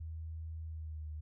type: tone with pitch glide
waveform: sine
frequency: 80.2 to 76.62 Hz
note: E2 to D#2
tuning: -47 to -26 cents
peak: -40 dBFS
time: 0-1.21 s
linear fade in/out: 10 ms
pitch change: -79 cents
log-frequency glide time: 0.66-1.09 s
effects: none